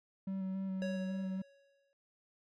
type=tone with vibrato; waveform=triangle; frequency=190.8 Hz; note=G3; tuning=47 cents flat; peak=-33 dBFS; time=0.27-1.42 s; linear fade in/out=5 ms; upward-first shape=square; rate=3.6 Hz; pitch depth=14 cents each way
type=tone with exponential decay; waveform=square; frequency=556 Hz; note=C#5; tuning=5 cents sharp; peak=-37 dBFS; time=0.82-1.93 s; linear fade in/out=0 ms; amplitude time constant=240 ms
effects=low-pass 5000 Hz 12 dB/octave + MP3 96 kbps